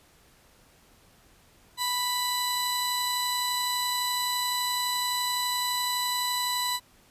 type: tone pair together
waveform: sawtooth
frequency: 987.8 / 3983 Hz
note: B5 / B7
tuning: 0 / +14 cents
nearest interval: 2 octaves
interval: 2414 cents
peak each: -25 / -26 dBFS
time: 1.77-6.8 s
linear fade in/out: 50 ms
effects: pink hiss -59 dBFS RMS until 7.1 s + resampled to 32000 Hz